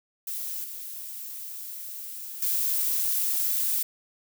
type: noise with level steps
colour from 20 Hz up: violet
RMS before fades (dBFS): -33 / -38 / -26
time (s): 0.27-3.83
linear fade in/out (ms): 5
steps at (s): 0.64 / 2.42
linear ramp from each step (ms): 2
effects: none